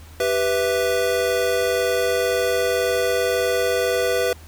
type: chord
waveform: square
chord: E minor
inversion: first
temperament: equal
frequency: 392 / 493.9 / 659.3 Hz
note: G4 / B4 / E5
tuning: 0 / 0 / 0 cents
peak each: -26 / -21 / -26 dBFS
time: 0.2-4.33 s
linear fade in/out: 2 ms
effects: added 79 Hz sine -41 dBFS peak until 4.47 s + pink hiss -48 dBFS RMS until 4.47 s